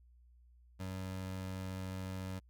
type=tone; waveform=25% pulse; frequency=93.9 Hz; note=F#2; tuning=26 cents sharp; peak=-36 dBFS; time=0.79-2.4 s; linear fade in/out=20 ms; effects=added 60 Hz sine -60 dBFS peak until 2.49 s